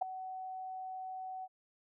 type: tone with ADSR envelope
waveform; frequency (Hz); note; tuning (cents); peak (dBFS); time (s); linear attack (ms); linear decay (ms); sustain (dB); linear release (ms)
sine; 751; F#5; +26; -25; 0.01-1.48; 13; 3; -15; 43
effects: none